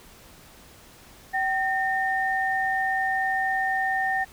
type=tone pair together; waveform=sine; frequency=767 / 1824.2 Hz; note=G5 / A#6; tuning=-38 / -38 cents; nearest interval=octave + minor third; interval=1500 cents; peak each=-25 dBFS; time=1.33-4.25 s; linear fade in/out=20 ms; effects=pink hiss -50 dBFS RMS until 4.32 s